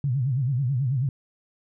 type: tone with vibrato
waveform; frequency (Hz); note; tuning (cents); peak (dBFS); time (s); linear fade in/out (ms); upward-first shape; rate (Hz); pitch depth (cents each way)
sine; 130.81; C3; 0; -21; 0.04-1.09; 2; sine; 9.2; 170
effects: none